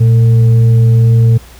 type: tone with frequency modulation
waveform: sine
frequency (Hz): 116.54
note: A#2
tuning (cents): 0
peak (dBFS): -4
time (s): 0-1.38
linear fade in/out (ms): 10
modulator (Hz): 334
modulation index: 0.23
effects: added 60 Hz sine -35 dBFS peak until 1.59 s + pink hiss -39 dBFS RMS until 1.59 s